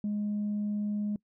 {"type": "tone", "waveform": "sine", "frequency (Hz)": 207.9, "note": "G#3", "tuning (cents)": 2, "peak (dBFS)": -27, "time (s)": [0.04, 1.16], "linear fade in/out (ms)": 2, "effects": ["noise-tail reverb RT60 0.1 s tail -24 dB re dry", "tanh soft clip ceiling -26 dBFS"]}